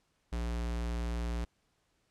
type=tone; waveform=square; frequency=58.5 Hz; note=A#1; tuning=7 cents sharp; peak=-33 dBFS; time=0.32-1.45 s; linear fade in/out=10 ms; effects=pink hiss -75 dBFS RMS until 2.1 s + low-pass 9000 Hz 12 dB/octave